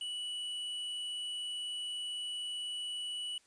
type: tone with hard clipping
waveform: sine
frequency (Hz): 2951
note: F#7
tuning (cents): -5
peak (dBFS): -38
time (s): 0.01-3.38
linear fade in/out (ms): 2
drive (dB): 6
effects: white hiss -67 dBFS RMS until 3.46 s + resampled to 22050 Hz